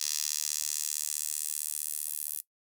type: tone with high-pass filter sweep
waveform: 10% pulse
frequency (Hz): 75.4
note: D2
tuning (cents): +46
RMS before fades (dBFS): -34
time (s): 0-2.41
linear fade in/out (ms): 10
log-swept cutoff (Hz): 5600 to 11000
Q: 1.9
effects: noise-tail reverb RT60 0.1 s tail -19 dB re dry